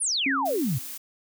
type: exponential sweep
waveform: sine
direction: down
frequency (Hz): 10548 to 110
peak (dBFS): -23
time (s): 0-0.79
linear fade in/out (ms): 20
type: tone with exponential decay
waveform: sine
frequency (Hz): 273.2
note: C#4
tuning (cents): -25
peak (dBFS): -23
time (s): 0.26-0.95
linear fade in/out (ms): 5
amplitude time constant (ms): 150
type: noise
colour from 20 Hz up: blue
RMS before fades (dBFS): -37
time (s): 0.45-0.98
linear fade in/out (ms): 10
effects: none